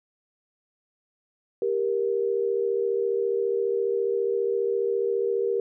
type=tone pair together; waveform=sine; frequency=395.1 / 469.8 Hz; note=G4 / A#4; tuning=+14 / +13 cents; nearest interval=minor third; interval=299 cents; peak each=-25 dBFS; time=1.62-5.6 s; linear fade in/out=2 ms; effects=none